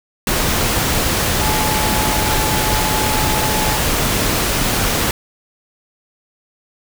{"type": "tone in noise", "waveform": "sine", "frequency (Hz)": 860, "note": "A5", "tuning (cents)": -40, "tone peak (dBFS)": -22, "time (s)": [1.41, 3.77], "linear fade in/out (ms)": 2, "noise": "pink", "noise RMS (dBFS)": -17, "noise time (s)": [0.27, 5.11], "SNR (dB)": -8, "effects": []}